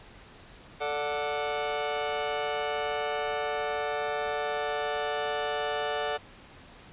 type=chord; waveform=sawtooth; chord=D major; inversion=second; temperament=just; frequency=440.5 / 587.3 / 734.2 Hz; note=A4 / D5 / F#5; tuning=+2 / 0 / -14 cents; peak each=-29 dBFS; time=0.8-6.18 s; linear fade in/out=20 ms; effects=pink hiss -51 dBFS RMS until 6.92 s + resampled to 8000 Hz